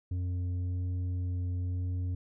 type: tone with tanh clipping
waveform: sine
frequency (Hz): 90.1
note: F#2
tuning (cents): -45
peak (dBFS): -31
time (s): 0.11-2.15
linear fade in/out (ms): 5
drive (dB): 6
effects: none